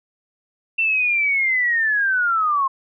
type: linear sweep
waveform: sine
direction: down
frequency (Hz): 2700 to 1054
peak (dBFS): -16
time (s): 0.78-2.68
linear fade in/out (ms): 10
effects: none